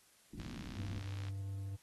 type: low-pass noise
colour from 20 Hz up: white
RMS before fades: -47 dBFS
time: 0.33-0.99 s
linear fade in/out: 5 ms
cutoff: 310 Hz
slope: 48 dB/octave
type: click train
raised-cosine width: 0.2 ms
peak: -34 dBFS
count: 56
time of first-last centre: 0.4-1.284 s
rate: 62.2 Hz
type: tone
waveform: triangle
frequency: 98 Hz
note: G2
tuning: in tune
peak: -37 dBFS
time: 0.75-1.77 s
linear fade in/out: 20 ms
effects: white hiss -67 dBFS RMS until 1.82 s + AAC 32 kbps